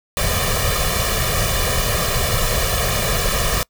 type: noise with comb filter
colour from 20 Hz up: pink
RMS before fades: -19 dBFS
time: 0.17-3.63 s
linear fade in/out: 0 ms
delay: 1.7 ms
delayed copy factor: +0.9
effects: noise-tail reverb RT60 0.1 s tail -25 dB re dry